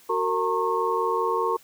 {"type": "tone cluster", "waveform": "sine", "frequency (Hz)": [372.9, 458, 915, 1087], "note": ["F#4", "A#4", "A#5", "C#6"], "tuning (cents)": [14, -31, -32, -34], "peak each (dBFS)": [-29, -26, -28, -26], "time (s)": [0.09, 1.57], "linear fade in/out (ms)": 10, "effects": ["white hiss -54 dBFS RMS until 1.63 s"]}